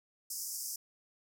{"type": "band-pass noise", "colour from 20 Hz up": "pink", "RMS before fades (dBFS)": -40, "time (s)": [0.3, 0.76], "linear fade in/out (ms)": 5, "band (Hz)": [5000, 16000], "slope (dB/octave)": 96, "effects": []}